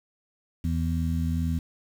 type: harmonic tone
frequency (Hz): 82.2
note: E2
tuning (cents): -4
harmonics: 1 / 2 / 3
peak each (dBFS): -26 / -29 / -31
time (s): 0.64-1.59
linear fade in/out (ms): 5
effects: 8-bit